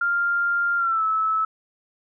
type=tone with pitch glide; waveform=sine; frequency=1396.9 to 1303.4 Hz; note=F6 to E6; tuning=0 to -20 cents; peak=-19 dBFS; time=0.01-1.45 s; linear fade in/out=5 ms; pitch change=-120 cents; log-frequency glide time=0.77-1.03 s; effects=none